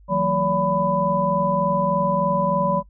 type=tone cluster; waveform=sine; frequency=160 / 183.3 / 226.4 / 571 / 997 Hz; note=D#3 / F#3 / A3 / D5 / B5; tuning=+49 / -16 / +50 / -49 / +16 cents; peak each=-28 / -24 / -31 / -22 / -22 dBFS; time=0.08-2.83 s; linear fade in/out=50 ms; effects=noise-tail reverb RT60 0.1 s tail -22 dB re dry + added 50 Hz sine -46 dBFS peak until 2.89 s